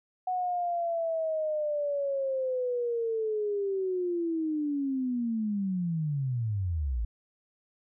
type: linear sweep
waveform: sine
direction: down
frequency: 740 to 51.91 Hz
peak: -27 dBFS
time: 0.27-7.05 s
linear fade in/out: 5 ms
effects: none